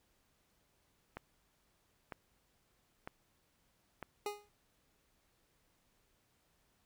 click train, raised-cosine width 0.5 ms, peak -28 dBFS, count 4, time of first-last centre 1.17-4.027 s, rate 1.05 Hz
25% pulse tone with exponential decay, 413.3 Hz, G#4, 8 cents flat, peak -30 dBFS, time 4.26-4.49 s, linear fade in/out 2 ms, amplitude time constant 49 ms
effects pink hiss -75 dBFS RMS until 6.85 s

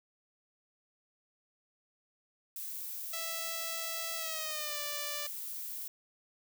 violet noise, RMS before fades -41 dBFS, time 2.56-5.88 s, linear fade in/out 2 ms
5% pulse tone with pitch glide, 659.3 to 587.4 Hz, E5 to D5, 0 to 0 cents, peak -26 dBFS, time 3.13-5.27 s, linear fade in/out 5 ms, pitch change -200 cents, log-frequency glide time 4.17-4.79 s
effects none

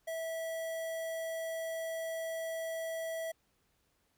square tone with notch filter, 653 Hz, E5, 17 cents flat, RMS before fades -38 dBFS, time 0.07-3.32 s, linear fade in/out 10 ms, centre 4200 Hz, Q 1.6, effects pink hiss -75 dBFS RMS until 4.17 s

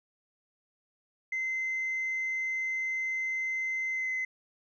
sine tone with pitch glide, 2066 to 2047 Hz, C7 to C7, -22 to -38 cents, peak -28 dBFS, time 1.32-4.25 s, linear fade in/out 5 ms, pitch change -16 cents, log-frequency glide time 3.9-4.11 s, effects tanh soft clip ceiling -26 dBFS

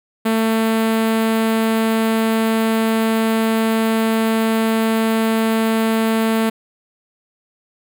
sawtooth tone with notch filter, 223.2 Hz, A3, 25 cents sharp, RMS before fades -17 dBFS, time 0.25-6.5 s, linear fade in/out 10 ms, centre 5800 Hz, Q 1.3, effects none

